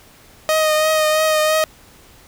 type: tone with vibrato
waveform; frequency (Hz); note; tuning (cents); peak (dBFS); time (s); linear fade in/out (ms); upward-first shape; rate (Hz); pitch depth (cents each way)
sawtooth; 622.3; D#5; 0; -10; 0.49-1.64; 0; triangle; 3; 26
effects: pink hiss -47 dBFS RMS until 2.27 s